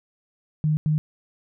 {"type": "tone bursts at uneven times", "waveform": "sine", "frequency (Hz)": 153.4, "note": "D#3", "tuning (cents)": -24, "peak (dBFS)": -18, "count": 2, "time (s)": [[0.64, 0.77], [0.86, 0.98]], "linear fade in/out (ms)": 0, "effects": []}